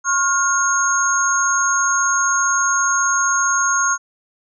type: tone cluster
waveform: sine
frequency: 1083 / 1418 / 6510 Hz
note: C#6 / F6 / G#8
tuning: -41 / +26 / -36 cents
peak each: -19 dBFS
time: 0.04-3.98 s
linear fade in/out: 50 ms
effects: none